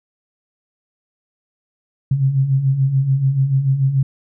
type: beating tone pair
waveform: sine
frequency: 130 / 136.9 Hz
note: C3 / C#3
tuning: -11 / -21 cents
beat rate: 6.9 Hz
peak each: -21 / -14 dBFS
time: 2.11-4.03 s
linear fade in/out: 5 ms
effects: none